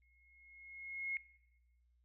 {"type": "tone with exponential growth", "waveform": "sine", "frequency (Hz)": 2162, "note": "C#7", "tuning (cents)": -44, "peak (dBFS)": -34, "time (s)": [0.02, 1.17], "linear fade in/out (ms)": 1, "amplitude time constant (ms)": 250, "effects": ["noise-tail reverb RT60 1.0 s tail -20 dB re dry", "added 60 Hz sine -70 dBFS peak until 2.04 s"]}